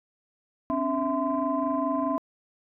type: tone cluster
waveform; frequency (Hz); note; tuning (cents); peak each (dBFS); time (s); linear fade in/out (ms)
sine; 262.2 / 287 / 659 / 1028; C4 / D4 / E5 / C6; +4 / -40 / -1 / -31; -29; 0.7-2.18; 0
effects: tanh soft clip ceiling -15 dBFS